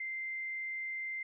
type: tone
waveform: sine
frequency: 2086 Hz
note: C7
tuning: 6 cents flat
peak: -36 dBFS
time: 0-1.23 s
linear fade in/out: 5 ms
effects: none